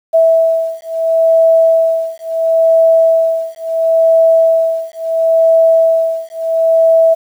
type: beating tone pair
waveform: sine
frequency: 654 / 654.73 Hz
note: E5 / E5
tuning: -14 / -12 cents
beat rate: 0.73 Hz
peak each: -11 dBFS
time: 0.13-7.15 s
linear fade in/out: 20 ms
effects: 7-bit